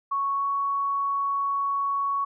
sine tone with pitch glide, 1108.7 to 1115.1 Hz, C#6 to C#6, 0 to +10 cents, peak -23 dBFS, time 0.11-2.25 s, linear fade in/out 10 ms, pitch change +10 cents, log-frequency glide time 0.35-0.45 s, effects none

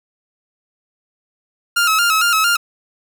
sawtooth tone with vibrato, 1344 Hz, E6, 33 cents sharp, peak -9 dBFS, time 1.76-2.57 s, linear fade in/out 10 ms, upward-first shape square, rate 4.4 Hz, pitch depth 72 cents each way, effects 8-bit

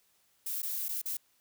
violet noise with dropouts, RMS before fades -35 dBFS, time 0.46-1.17 s, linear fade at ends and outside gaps 5 ms, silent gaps 0.62-0.629 / 0.884-0.89 / 1.016-1.056 s, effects white hiss -70 dBFS RMS until 1.4 s

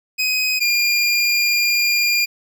25% pulse tone pair in turn, 2514 / 2406 Hz, D#7 / D7, +17 / +41 cents, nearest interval minor second, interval 76 cents, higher first, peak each -13 / -11 dBFS, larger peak second, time 0.18-0.6 / 0.6-2.26 s, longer second, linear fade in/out 20 ms, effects none

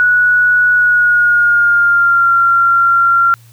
sine tone with pitch glide, 1468 to 1377.6 Hz, F#6 to F6, -14 to -24 cents, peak -7 dBFS, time 0-3.34 s, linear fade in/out 0 ms, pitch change -110 cents, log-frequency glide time 0.74-2.32 s, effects added 116 Hz sine -40 dBFS peak until 3.52 s + white hiss -49 dBFS RMS until 3.52 s

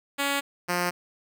5% pulse tone pair in turn, 280.8 / 176.89 Hz, C#4 / F3, +22 / +22 cents, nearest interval minor sixth, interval 800 cents, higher first, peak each -13 dBFS, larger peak neither, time 0.18-0.41 / 0.68-0.91 s, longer neither, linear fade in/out 20 ms, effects none

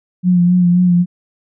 sine tone with vibrato, 177.8 Hz, F3, 31 cents sharp, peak -8 dBFS, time 0.23-1.06 s, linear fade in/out 50 ms, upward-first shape sine, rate 3.8 Hz, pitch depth 33 cents each way, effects none

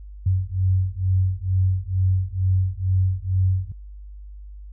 sine beating tone pair, 92.5 / 94.7 Hz, F#2 / F#2, 0 / +41 cents, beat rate 2.2 Hz, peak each -21 dBFS, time 0.26-3.72 s, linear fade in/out 5 ms, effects added 50 Hz sine -36 dBFS peak until 4.72 s

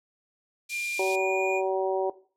triangle tone with pitch glide, 2395 to 2435 Hz, D7 to D#7, +33 to -38 cents, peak -28 dBFS, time 0.69-1.62 s, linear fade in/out 50 ms, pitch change +29 cents, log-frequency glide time 0.99-1.08 s
pink high-pass noise, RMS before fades -39 dBFS, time 0.69-1.16 s, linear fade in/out 10 ms, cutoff 3500 Hz, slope 24 dB/octave
harmonic tone, 190 Hz, F#3, 46 cents sharp, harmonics 2 / 3 / 4 / 5, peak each -26 / -30 / -32 / -34 dBFS, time 0.99-2.1 s, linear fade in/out 5 ms
effects noise-tail reverb RT60 0.4 s tail -17 dB re dry + low-pass 11000 Hz 12 dB/octave

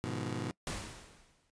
20% pulse chord, F half-diminished seventh, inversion first, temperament just, 104.77 / 125.72 / 157.15 / 174.61 Hz, Ab2 / Cb3 / Eb3 / F3, +16 / +31 / +18 / 0 cents, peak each -36 / -34 / -38 / -40 dBFS, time 0.04-0.51 s, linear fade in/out 0 ms
pink noise with exponential decay, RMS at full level -36 dBFS, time 0.67-1.5 s, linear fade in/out 1 ms, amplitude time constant 180 ms
effects noise-tail reverb RT60 0.1 s tail -22 dB re dry + resampled to 22050 Hz

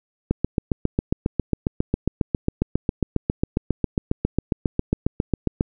click train, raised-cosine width 3 ms, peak -6 dBFS, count 40, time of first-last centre 0.31-5.609 s, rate 7.36 Hz, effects none

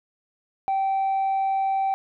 triangle tone with tanh clipping, 776 Hz, G5, 18 cents flat, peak -21 dBFS, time 0.68-1.94 s, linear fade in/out 0 ms, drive 6 dB, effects none

